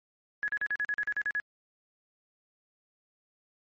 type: tone bursts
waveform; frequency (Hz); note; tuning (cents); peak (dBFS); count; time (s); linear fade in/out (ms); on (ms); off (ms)
sine; 1682; G#6; +22; -27; 11; 0.43-1.4; 0; 50; 42
effects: MP3 32 kbps